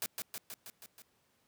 white noise with echo, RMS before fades -36 dBFS, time 0.02-0.06 s, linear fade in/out 0 ms, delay 160 ms, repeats 6, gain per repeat -3 dB, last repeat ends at 1.02 s, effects pink hiss -73 dBFS RMS until 1.47 s + high-pass 100 Hz 12 dB/octave

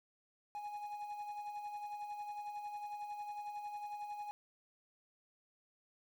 triangle tone with tremolo, 830 Hz, G#5, 1 cent flat, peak -38 dBFS, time 0.55-4.31 s, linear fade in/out 0 ms, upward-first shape sine, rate 11 Hz, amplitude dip 45%, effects 11-bit

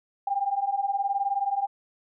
sine beating tone pair, 784 / 803 Hz, G5 / G5, 0 / +41 cents, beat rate 19 Hz, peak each -28 / -26 dBFS, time 0.27-1.67 s, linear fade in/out 5 ms, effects none

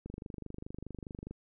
click train, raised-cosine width 3 ms, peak -29 dBFS, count 32, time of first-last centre 0.06-1.31 s, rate 24.8 Hz, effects none

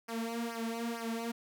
sawtooth tone with flanger, 230.7 Hz, A#3, 18 cents flat, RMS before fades -37 dBFS, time 0.08-1.32 s, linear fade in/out 10 ms, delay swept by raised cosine 0.26 to 3.76 ms, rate 2.2 Hz, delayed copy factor -1, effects none

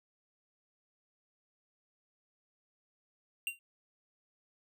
square tone with exponential decay, 2767 Hz, F7, 17 cents flat, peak -30 dBFS, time 3.47-3.59 s, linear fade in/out 1 ms, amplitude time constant 26 ms, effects none

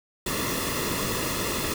pink noise with comb filter, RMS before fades -28 dBFS, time 0.26-1.74 s, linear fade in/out 5 ms, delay 1.3 ms, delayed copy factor -0.65, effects none

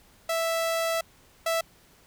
sawtooth tone pair in turn, 659.3 / 659.3 Hz, E5 / E5, 0 / 0 cents, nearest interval unison, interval 0 cents, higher neither, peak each -21 / -20 dBFS, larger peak second, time 0.29-1.01 / 1.46-1.61 s, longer first, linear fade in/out 5 ms, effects pink hiss -58 dBFS RMS until 2.06 s

